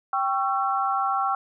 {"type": "chord", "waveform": "sine", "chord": "C# diminished", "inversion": "second", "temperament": "equal with one note detuned", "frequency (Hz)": [784, 1108.7, 1343.1], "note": ["G5", "C#6", "E6"], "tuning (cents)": [0, 0, 32], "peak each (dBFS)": [-25, -27, -26], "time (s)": [0.13, 1.35], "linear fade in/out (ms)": 2, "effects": []}